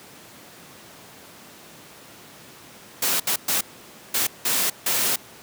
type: noise bursts at uneven times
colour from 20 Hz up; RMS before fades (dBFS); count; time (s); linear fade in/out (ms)
white; -22; 6; 3.02-3.2 / 3.27-3.36 / 3.48-3.61 / 4.14-4.27 / 4.45-4.7 / 4.86-5.16; 5
effects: pink hiss -45 dBFS RMS until 5.42 s + high-pass 150 Hz 12 dB/octave